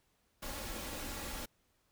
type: noise with comb filter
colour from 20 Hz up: pink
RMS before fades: -42 dBFS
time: 0.42-1.46 s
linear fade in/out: 10 ms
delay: 3.6 ms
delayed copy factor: +0.5
effects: pink hiss -75 dBFS RMS until 1.91 s